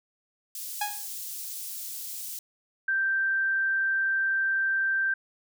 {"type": "high-pass noise", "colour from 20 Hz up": "white", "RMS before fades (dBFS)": -37, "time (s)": [0.55, 2.39], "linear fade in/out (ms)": 2, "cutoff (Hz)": 5500, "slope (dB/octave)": 12}
{"type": "tone with exponential decay", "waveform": "sawtooth", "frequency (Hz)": 829, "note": "G#5", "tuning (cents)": -3, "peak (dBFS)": -21, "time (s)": [0.81, 1.08], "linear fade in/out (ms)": 5, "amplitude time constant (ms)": 58}
{"type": "tone", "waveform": "sine", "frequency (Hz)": 1568, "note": "G6", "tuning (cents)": 0, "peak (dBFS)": -23, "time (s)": [2.88, 5.14], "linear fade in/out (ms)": 5}
{"effects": []}